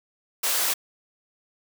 white high-pass noise, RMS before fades -24 dBFS, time 0.43-0.74 s, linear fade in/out 10 ms, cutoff 450 Hz, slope 12 dB/octave, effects none

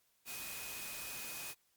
sine tone in noise, 2500 Hz, D#7, 8 cents sharp, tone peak -50 dBFS, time 0.25-1.55 s, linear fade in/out 50 ms, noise white, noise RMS -45 dBFS, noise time 0.25-1.55 s, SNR -8 dB, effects white hiss -75 dBFS RMS until 1.76 s + Opus 48 kbps

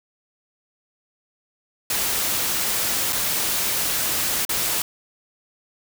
white noise with dropouts, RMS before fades -23 dBFS, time 1.9-4.82 s, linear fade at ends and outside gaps 2 ms, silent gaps 3.125-3.129 / 4.451-4.492 s, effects none

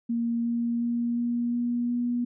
sine tone with pitch steps, 233.6 / 235.2 / 236.9 / 238.5 / 240.2 / 241.8 Hz, A#3 / A#3 / A#3 / A#3 / B3 / B3, +4 / +16 / +28 / +40 / -48 / -36 cents, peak -24 dBFS, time 0.09-2.25 s, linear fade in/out 10 ms, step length 360 ms, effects none

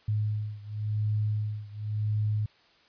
sine beating tone pair, 105.8 / 106.73 Hz, G#2 / G#2, +33 / +48 cents, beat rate 0.93 Hz, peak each -29 / -31 dBFS, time 0.08-2.46 s, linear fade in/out 5 ms, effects white hiss -61 dBFS RMS until 2.88 s + resampled to 11025 Hz

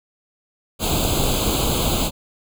pink noise with comb filter, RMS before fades -20 dBFS, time 0.79-2.11 s, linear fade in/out 50 ms, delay 0.27 ms, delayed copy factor +1, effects none

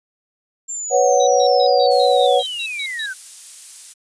sine linear sweep, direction down, 7370 to 1470 Hz, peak -24 dBFS, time 0.68-3.14 s, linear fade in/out 20 ms
sine chord, B suspended second, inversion none, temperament just, 493.9 / 555.6 / 740.8 Hz, B4 / C#5 / F#5, 0 / +4 / +2 cents, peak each -16 dBFS, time 0.9-2.43 s, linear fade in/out 50 ms
sine tone bursts, 3854 Hz, B7, 43 cents flat, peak -25 dBFS, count 10, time 1.2-3.06 s, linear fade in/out 2 ms, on 69 ms, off 130 ms
violet noise, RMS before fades -31 dBFS, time 1.9-3.94 s, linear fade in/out 20 ms
effects resampled to 22050 Hz

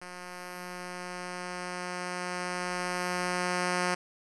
5% pulse tone with level ramp, 179.5 Hz, F3, 48 cents sharp, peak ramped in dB -30 to -15 dBFS, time 0.01-3.95 s, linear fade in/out 10 ms, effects resampled to 24000 Hz + 9-bit

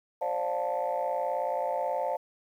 sine chord, D minor seventh, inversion third, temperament just, 528.6 / 587.3 / 704.8 / 881 Hz, C5 / D5 / F5 / A5, +18 / 0 / +16 / +2 cents, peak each -32 dBFS, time 0.21-2.17 s, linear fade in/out 10 ms, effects tanh soft clip ceiling -20 dBFS + 10-bit

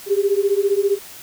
sine beating tone pair, 392 / 407 Hz, G4 / G#4, 0 / -35 cents, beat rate 15 Hz, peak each -18 dBFS, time 0.06-0.99 s, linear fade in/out 50 ms, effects white hiss -39 dBFS RMS until 1.22 s

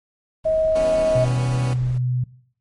brown noise, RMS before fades -35 dBFS, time 0.44-1.98 s, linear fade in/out 5 ms
sine tone, 635 Hz, D#5, 35 cents sharp, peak -16 dBFS, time 0.45-1.25 s, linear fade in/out 10 ms
15% pulse chord, C# half-diminished seventh, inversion first, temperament equal with one note detuned, 162.17 / 196 / 246.9 / 277.2 Hz, E3 / G3 / B3 / C#4, -28 / 0 / 0 / 0 cents, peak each -29 / -31 / -26 / -25 dBFS, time 0.75-1.74 s, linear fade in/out 10 ms
sine tone with pitch glide, 123.47 to 125.12 Hz, B2 to B2, 0 to +23 cents, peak -18 dBFS, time 1.15-2.24 s, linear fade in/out 5 ms, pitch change +23 cents, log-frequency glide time 1.26-1.45 s
effects noise-tail reverb RT60 0.6 s tail -20 dB re dry + MP3 48 kbps

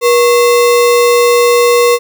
sine tone with sample-and-hold, 480 Hz, B4, 49 cents flat, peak -5 dBFS, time 0.01-1.99 s, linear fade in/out 50 ms, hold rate 1575 Hz, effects none

